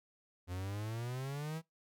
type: exponential sweep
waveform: 45% pulse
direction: up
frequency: 87.5 to 164.81 Hz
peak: -38 dBFS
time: 0.47-1.62 s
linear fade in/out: 50 ms
effects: noise-tail reverb RT60 0.2 s tail -24 dB re dry